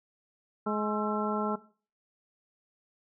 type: harmonic tone with a mistuned harmonic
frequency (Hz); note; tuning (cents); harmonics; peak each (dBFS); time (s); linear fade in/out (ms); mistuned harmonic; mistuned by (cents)
211.1; G#3; +29; 1 / 2 / 3 / 4 / 5 / 6; -31 / -33 / -38 / -37 / -38 / -35; 0.66-1.56; 10; 6; +95
effects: noise-tail reverb RT60 0.4 s tail -17 dB re dry